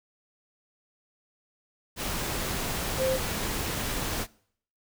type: tone in noise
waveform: sine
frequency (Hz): 523.3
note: C5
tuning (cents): 0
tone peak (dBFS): -24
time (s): 2.97-3.19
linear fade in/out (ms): 50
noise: pink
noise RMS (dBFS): -31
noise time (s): 1.96-4.27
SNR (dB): +4
effects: noise-tail reverb RT60 0.6 s tail -23 dB re dry